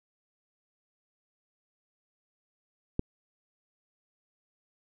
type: click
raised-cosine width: 3 ms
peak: -14 dBFS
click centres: 2.994 s
effects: none